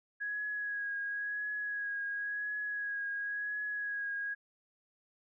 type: tone with vibrato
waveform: sine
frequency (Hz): 1661.2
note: G#6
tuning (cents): 0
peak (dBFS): -34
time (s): 0.2-4.35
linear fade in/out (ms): 20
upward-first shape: triangle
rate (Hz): 0.95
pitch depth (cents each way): 29
effects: none